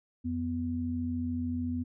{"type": "tone pair together", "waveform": "sine", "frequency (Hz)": [87.23, 248], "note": ["F2", "B3"], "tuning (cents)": [-2, 7], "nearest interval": "octave + tritone", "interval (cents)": 1809, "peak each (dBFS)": [-35, -31], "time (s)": [0.24, 1.84], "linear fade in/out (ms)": 20, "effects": []}